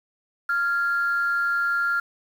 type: tone pair together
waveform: sine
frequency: 1392.5 / 1661.2 Hz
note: F6 / G#6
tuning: -5 / 0 cents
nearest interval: minor third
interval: 305 cents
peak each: -20 / -29 dBFS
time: 0.49-2 s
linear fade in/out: 5 ms
effects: tanh soft clip ceiling -15 dBFS + 8-bit